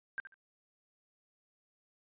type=tone with echo; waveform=sine; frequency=1580 Hz; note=G6; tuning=13 cents sharp; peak=-34 dBFS; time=0.18-0.2 s; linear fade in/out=0 ms; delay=71 ms; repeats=2; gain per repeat=-12 dB; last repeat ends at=0.342 s; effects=resampled to 8000 Hz